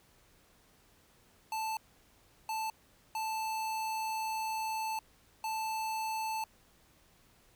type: tone bursts at uneven times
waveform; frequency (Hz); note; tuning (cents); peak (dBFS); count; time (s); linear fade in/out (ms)
square; 880; A5; 0; -34; 4; 1.52-1.77 / 2.49-2.7 / 3.15-4.99 / 5.44-6.44; 2
effects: pink hiss -65 dBFS RMS until 7.55 s